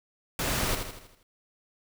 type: noise with echo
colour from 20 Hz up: pink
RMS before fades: -29 dBFS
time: 0.39-0.75 s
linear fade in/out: 2 ms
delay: 80 ms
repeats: 6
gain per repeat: -6 dB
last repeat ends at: 1.23 s
effects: none